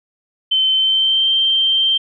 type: tone with pitch glide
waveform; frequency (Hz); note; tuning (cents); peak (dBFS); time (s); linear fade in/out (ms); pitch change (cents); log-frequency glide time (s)
sine; 3080 to 3141; G7 to G7; -31 to +3; -12; 0.51-1.98; 10; +34; 0.74-1.28
effects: none